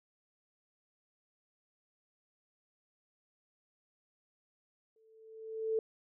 sine tone with exponential growth, 442.6 Hz, A4, 10 cents sharp, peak -27 dBFS, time 4.96-5.79 s, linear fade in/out 2 ms, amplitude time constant 180 ms, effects none

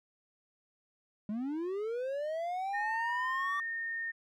triangle linear sweep, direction up, 201.1 to 1165 Hz, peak -31 dBFS, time 1.29-3.6 s, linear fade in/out 2 ms
sine tone, 1831 Hz, A#6, 32 cents flat, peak -34 dBFS, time 2.73-4.12 s, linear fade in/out 20 ms
effects none

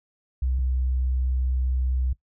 sine tone pair in turn, 64.3 / 63.94 Hz, C2 / C2, -30 / -39 cents, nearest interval unison, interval 9 cents, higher first, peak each -20 dBFS, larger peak neither, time 0.42-0.59 / 0.59-2.13 s, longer second, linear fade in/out 5 ms, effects noise-tail reverb RT60 0.1 s tail -20 dB re dry + tanh soft clip ceiling -17 dBFS

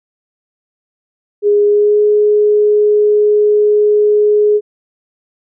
sine tone with pitch glide, 412.3 to 419 Hz, G#4 to G#4, -13 to +15 cents, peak -7 dBFS, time 1.42-4.61 s, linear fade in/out 50 ms, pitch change +28 cents, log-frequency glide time 1.65-2.01 s, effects none

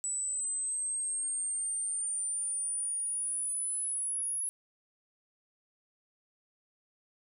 sine exponential sweep, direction up, 7902 to 10548 Hz, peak -31 dBFS, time 0.04-4.49 s, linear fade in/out 0 ms, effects none

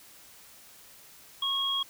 sine tone pair together, 1095 / 3289 Hz, C#6 / G#7, -22 / -18 cents, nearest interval octave + perfect fifth, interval 1904 cents, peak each -34 / -27 dBFS, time 1.42-1.83 s, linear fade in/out 5 ms, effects white hiss -53 dBFS RMS until 1.89 s

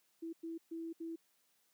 sine tone bursts at uneven times, 329.6 Hz, E4, in tune, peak -40 dBFS, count 4, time 0.22-0.33 / 0.43-0.58 / 0.71-0.93 / 1-1.16 s, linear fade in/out 10 ms, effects white hiss -75 dBFS RMS until 1.73 s + high-pass 150 Hz 12 dB/octave

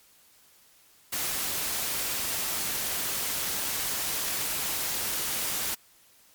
white noise, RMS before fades -30 dBFS, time 1.12-5.75 s, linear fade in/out 10 ms, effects white hiss -59 dBFS RMS until 6.34 s + MP3 96 kbps

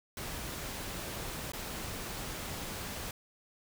pink noise with dropouts, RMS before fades -40 dBFS, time 0.17-3.11 s, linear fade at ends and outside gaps 2 ms, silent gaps 1.52-1.534 s, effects none

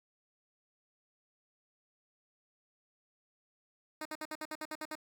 10% pulse tone bursts, 308.8 Hz, D#4, 13 cents flat, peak -30 dBFS, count 10, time 4.01-4.953 s, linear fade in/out 2 ms, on 43 ms, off 57 ms, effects none

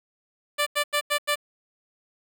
10% pulse tone bursts, 587.3 Hz, D5, in tune, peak -13 dBFS, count 5, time 0.58-1.358 s, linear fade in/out 20 ms, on 86 ms, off 87 ms, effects 9-bit

